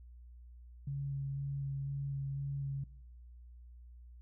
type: tone with vibrato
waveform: sine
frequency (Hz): 138.59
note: C#3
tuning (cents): 0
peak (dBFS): -35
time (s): 0.87-2.84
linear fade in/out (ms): 5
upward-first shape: square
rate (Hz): 2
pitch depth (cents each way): 10
effects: noise-tail reverb RT60 0.9 s tail -21 dB re dry + added 60 Hz sine -51 dBFS peak until 4.21 s